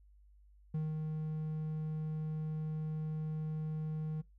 triangle tone with ADSR envelope, 155.56 Hz, D#3, in tune, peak -30 dBFS, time 0.74-4.22 s, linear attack 6 ms, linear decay 190 ms, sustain -3 dB, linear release 16 ms, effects noise-tail reverb RT60 0.2 s tail -23 dB re dry + added 50 Hz sine -59 dBFS peak until 4.38 s

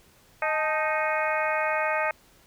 harmonic tone with a mistuned harmonic, 311.1 Hz, D#4, in tune, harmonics 2 / 3 / 4 / 5 / 6 / 7 / 8, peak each -28 / -30 / -31 / -32 / -33 / -33 / -34 dBFS, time 0.42-2.11 s, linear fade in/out 2 ms, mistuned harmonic 3, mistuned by -100 cents, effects pink hiss -58 dBFS RMS until 2.46 s

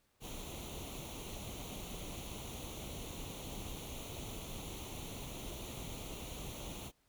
pink noise with comb filter, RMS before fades -45 dBFS, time 0.2-6.92 s, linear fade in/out 50 ms, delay 0.3 ms, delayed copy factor +0.75, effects pink hiss -75 dBFS RMS until 7.08 s

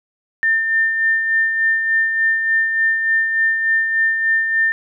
sine tone with tremolo, 1800 Hz, A6, 39 cents sharp, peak -12 dBFS, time 0.43-4.72 s, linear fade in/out 0 ms, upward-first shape sine, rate 3.4 Hz, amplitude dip 45%, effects none

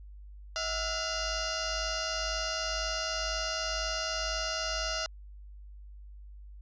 sine tone with frequency modulation, 2128 Hz, C7, 29 cents sharp, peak -30 dBFS, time 0.56-5.06 s, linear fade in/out 0 ms, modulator 692 Hz, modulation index 5.5, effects added 50 Hz sine -45 dBFS peak until 6.61 s + resampled to 16000 Hz

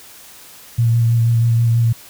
sine tone with vibrato, 116.3 Hz, A#2, 4 cents flat, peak -11 dBFS, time 0.78-1.93 s, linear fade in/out 10 ms, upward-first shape sine, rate 6.2 Hz, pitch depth 21 cents each way, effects white hiss -41 dBFS RMS until 2.09 s

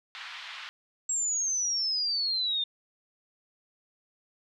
white band-pass noise, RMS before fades -42 dBFS, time 0.15-0.69 s, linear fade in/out 0 ms, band 1000 to 3700 Hz, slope 24 dB/octave
sine exponential sweep, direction down, 7650 to 3602 Hz, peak -26 dBFS, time 1.09-2.64 s, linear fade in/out 5 ms
effects none

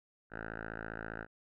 5% pulse tone with low-pass filter, 55 Hz, A1, in tune, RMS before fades -43 dBFS, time 0.3-1.27 s, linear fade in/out 50 ms, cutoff 1500 Hz, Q 5.7, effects none

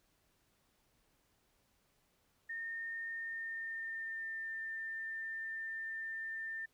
sine tone with pitch glide, 1827 to 1795.6 Hz, A#6 to A6, -35 to +35 cents, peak -39 dBFS, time 2.49-6.66 s, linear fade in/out 10 ms, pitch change -30 cents, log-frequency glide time 3.09-4.53 s, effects pink hiss -75 dBFS RMS until 6.73 s

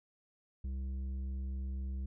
sine tone with tanh clipping, 66 Hz, C2, 16 cents sharp, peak -37 dBFS, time 0.64-2.06 s, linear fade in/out 5 ms, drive 8 dB, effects none

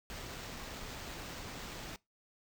pink noise with sample-and-hold, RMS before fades -45 dBFS, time 0.1-1.96 s, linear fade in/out 0 ms, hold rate 11025 Hz, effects noise-tail reverb RT60 0.2 s tail -22 dB re dry

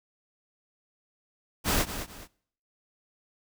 pink noise with echo, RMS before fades -25 dBFS, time 1.64-1.86 s, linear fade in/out 50 ms, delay 210 ms, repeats 2, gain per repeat -10 dB, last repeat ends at 2.28 s, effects noise-tail reverb RT60 0.6 s tail -22 dB re dry

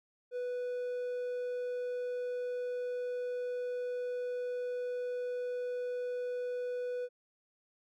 triangle tone, 493.9 Hz, B4, in tune, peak -32 dBFS, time 0.31-7.09 s, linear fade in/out 50 ms, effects none

